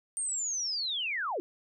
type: linear sweep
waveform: sine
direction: down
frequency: 8870 to 307.6 Hz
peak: -30 dBFS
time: 0.17-1.4 s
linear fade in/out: 0 ms
effects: none